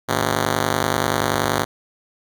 5% pulse ring-modulated tone, 130 Hz, C3, 11 cents flat, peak -4 dBFS, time 0.08-1.65 s, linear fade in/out 20 ms, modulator 25.2 Hz, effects none

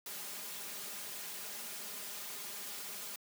white noise with comb filter, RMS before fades -44 dBFS, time 0.06-3.16 s, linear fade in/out 2 ms, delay 4.9 ms, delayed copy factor +0.85, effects high-pass 150 Hz 12 dB/octave

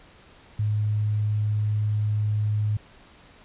sine tone, 105.7 Hz, G#2, 31 cents sharp, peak -21 dBFS, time 0.59-2.77 s, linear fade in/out 5 ms, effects pink hiss -52 dBFS RMS until 3.44 s + resampled to 8000 Hz

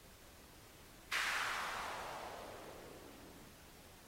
violet noise with low-pass filter sweep, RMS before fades -45 dBFS, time 1.12-3.49 s, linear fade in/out 5 ms, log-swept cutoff 1900 to 240 Hz, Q 2.1, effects pink hiss -60 dBFS RMS until 4.07 s + AAC 48 kbps

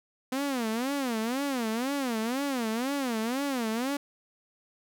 sawtooth tone with vibrato, 249.7 Hz, B3, 19 cents sharp, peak -24 dBFS, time 0.32-3.97 s, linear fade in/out 5 ms, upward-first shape sine, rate 2 Hz, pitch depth 230 cents each way, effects none

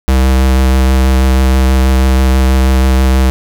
square tone with vibrato, 65.3 Hz, C2, 3 cents flat, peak -7 dBFS, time 0.08-3.3 s, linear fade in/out 0 ms, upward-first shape sine, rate 6.2 Hz, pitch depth 14 cents each way, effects none

